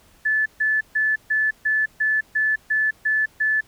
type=tone bursts; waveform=sine; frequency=1738 Hz; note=A6; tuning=22 cents flat; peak=-17 dBFS; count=10; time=0.25-3.61 s; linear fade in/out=10 ms; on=210 ms; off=140 ms; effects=pink hiss -55 dBFS RMS until 3.67 s